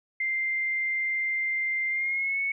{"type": "tone with pitch glide", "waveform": "sine", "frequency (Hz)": [2093, 2210], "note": ["C7", "C#7"], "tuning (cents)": [0, -6], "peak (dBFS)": -25, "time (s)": [0.2, 2.52], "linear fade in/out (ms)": 5, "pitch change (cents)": 94, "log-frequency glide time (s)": [1.9, 2.4], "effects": []}